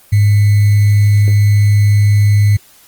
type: tone with sample-and-hold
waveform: sine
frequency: 103.2 Hz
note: G#2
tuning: 10 cents flat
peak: -6 dBFS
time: 0.12-2.57 s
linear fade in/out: 10 ms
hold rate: 2100 Hz
effects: white hiss -45 dBFS RMS until 2.87 s + Opus 24 kbps